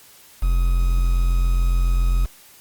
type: tone with quantisation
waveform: triangle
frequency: 43.65 Hz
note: F1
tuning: in tune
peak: -13 dBFS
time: 0.42-2.26 s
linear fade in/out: 10 ms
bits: 6
effects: white hiss -48 dBFS RMS until 2.6 s + Opus 48 kbps